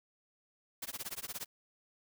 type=noise with tremolo; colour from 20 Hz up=white; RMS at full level=-39 dBFS; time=0.82-1.46 s; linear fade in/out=5 ms; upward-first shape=sine; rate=17 Hz; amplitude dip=100%; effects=none